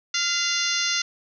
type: harmonic tone with a mistuned harmonic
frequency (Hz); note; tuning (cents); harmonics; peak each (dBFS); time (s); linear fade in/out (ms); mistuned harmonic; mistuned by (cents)
698.5; F5; 0; 2 / 3 / 4 / 5 / 6 / 7 / 8 / 9; -30 / -30 / -30 / -30 / -30 / -30 / -30 / -30; 0.14-1.02; 5; 3; -45
effects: none

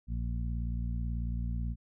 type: harmonic tone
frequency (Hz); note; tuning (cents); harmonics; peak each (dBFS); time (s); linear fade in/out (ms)
58.27; A#1; 0; 1 / 2 / 3 / 4; -32 / -38 / -42 / -44; 0.07-1.76; 50
effects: none

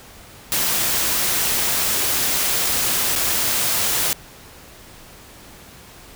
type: noise with dropouts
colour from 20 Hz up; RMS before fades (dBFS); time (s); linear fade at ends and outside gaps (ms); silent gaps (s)
white; -20; 0.52-4.13; 0; 3.154-3.16
effects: pink hiss -43 dBFS RMS until 6.15 s

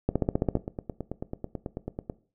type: two click trains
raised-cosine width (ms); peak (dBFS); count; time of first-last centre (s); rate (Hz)
2; -10 / -19; 8 / 15; 0.09-0.554 / 0.57-2.098; 15.1 / 9.16
effects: noise-tail reverb RT60 0.4 s tail -18 dB re dry

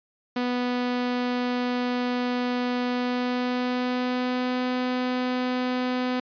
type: tone with pitch glide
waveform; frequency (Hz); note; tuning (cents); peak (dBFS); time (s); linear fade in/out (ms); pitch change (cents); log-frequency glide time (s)
sawtooth; 246.9 to 251.7; B3 to B3; 0 to +33; -20; 0.36-6.2; 5; +33; 2.88-4.64
effects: resampled to 11025 Hz

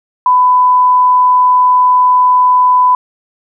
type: tone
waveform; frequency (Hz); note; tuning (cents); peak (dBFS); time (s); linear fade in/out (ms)
sine; 1000; B5; +21; -5; 0.26-2.95; 2
effects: none

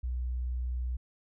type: tone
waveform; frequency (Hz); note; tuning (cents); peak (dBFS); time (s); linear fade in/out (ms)
sine; 61.8; B1; +2; -30; 0.03-0.97; 10
effects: none

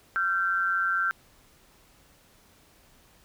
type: tone pair together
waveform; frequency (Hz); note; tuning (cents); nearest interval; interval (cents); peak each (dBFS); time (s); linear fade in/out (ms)
sine; 1369.9 / 1554; F6 / G6; -34 / -16; major second; 218; -26; 0.16-1.11; 0
effects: pink hiss -59 dBFS RMS until 3.24 s

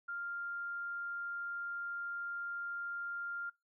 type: tone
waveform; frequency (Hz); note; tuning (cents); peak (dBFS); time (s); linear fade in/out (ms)
sine; 1396.9; F6; 0; -38; 0.08-3.5; 10
effects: noise-tail reverb RT60 0.2 s tail -22 dB re dry

